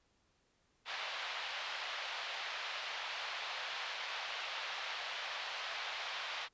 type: band-pass noise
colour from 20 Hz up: white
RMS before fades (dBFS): -42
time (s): 0.85-6.49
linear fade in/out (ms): 50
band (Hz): 620 to 3800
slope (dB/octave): 24
effects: pink hiss -75 dBFS RMS until 6.53 s + resampled to 16000 Hz